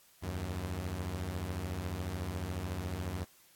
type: beating tone pair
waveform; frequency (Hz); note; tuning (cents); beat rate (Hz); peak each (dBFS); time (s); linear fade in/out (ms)
sawtooth; 78.2 / 92.2; D#2 / F#2; +9 / -6; 14; -36 / -33; 0.22-3.25; 20
effects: white hiss -63 dBFS RMS until 3.55 s + AAC 64 kbps